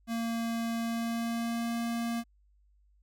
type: tone with pitch glide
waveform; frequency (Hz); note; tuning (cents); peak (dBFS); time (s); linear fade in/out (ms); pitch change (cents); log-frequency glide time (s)
square; 230 to 233.1; A#3 to A#3; -23 to 0; -31; 0.07-2.24; 50; +23; 0.78-1.75
effects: added 50 Hz sine -62 dBFS peak until 3.02 s